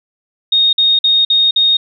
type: tone bursts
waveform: sine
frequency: 3714 Hz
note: A#7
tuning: 7 cents flat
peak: -8 dBFS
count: 5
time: 0.52-1.77 s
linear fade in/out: 5 ms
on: 210 ms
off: 50 ms
effects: none